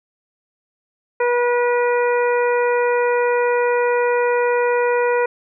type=harmonic tone; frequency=484.8 Hz; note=B4; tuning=32 cents flat; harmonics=1 / 2 / 3 / 4 / 5; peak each=-16 / -22 / -26 / -28 / -30 dBFS; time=1.2-5.26 s; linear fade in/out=5 ms; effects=none